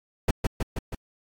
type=noise with echo; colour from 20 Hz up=brown; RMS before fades=-20 dBFS; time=0.28-0.31 s; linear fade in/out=5 ms; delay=160 ms; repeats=4; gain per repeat=-3 dB; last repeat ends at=0.95 s; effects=AAC 64 kbps